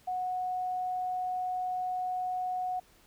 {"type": "tone", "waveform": "sine", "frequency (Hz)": 734, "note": "F#5", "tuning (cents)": -14, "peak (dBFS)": -30, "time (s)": [0.07, 2.8], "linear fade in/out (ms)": 10, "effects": ["pink hiss -62 dBFS RMS until 3.06 s"]}